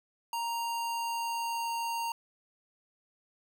square tone with pitch glide, 932.3 to 926.4 Hz, A#5 to A#5, 0 to -11 cents, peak -32 dBFS, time 0.33-2.12 s, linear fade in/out 2 ms, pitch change -11 cents, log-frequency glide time 0.55-1.71 s, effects none

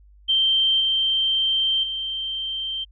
sine tone with level steps, 3136 Hz, G7, in tune, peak -16 / -18 / -25 dBFS, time 0.28-2.85 s, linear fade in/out 20 ms, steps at 0.8 / 1.83 s, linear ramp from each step 5 ms, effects added 50 Hz sine -48 dBFS peak until 2.91 s

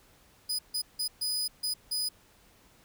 sawtooth tone bursts at uneven times, 4978 Hz, D#8, in tune, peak -26 dBFS, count 6, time 0.49-0.59 / 0.74-0.82 / 0.99-1.08 / 1.21-1.48 / 1.63-1.74 / 1.91-2.09 s, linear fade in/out 10 ms, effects pink hiss -61 dBFS RMS until 2.84 s

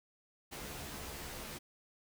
pink noise with comb filter, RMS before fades -45 dBFS, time 0.51-1.59 s, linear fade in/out 20 ms, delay 14 ms, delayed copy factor +0.7, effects none

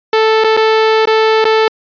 sawtooth tone with dropouts, 440 Hz, A4, in tune, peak -4 dBFS, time 0.13-1.68 s, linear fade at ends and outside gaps 2 ms, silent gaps 0.439-0.444 / 0.567-0.573 / 1.055-1.073 / 1.443-1.452 s, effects resampled to 11025 Hz

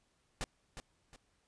pink noise with echo, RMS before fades -37 dBFS, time 0.41-0.44 s, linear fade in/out 0 ms, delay 360 ms, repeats 2, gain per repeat -9 dB, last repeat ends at 1.16 s, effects pink hiss -75 dBFS RMS until 1.47 s + resampled to 22050 Hz

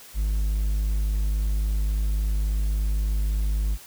triangle tone, 51.8 Hz, G#1, 4 cents flat, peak -19 dBFS, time 0.14-3.78 s, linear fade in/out 50 ms, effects white hiss -46 dBFS RMS until 3.86 s

